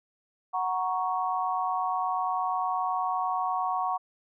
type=chord; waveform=sine; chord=F# major; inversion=none; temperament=equal with one note detuned; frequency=740 / 940.4 / 1108.7 Hz; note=F#5 / A#5 / C#6; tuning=0 / +15 / 0 cents; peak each=-29 / -32 / -30 dBFS; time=0.53-3.98 s; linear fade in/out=20 ms; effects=none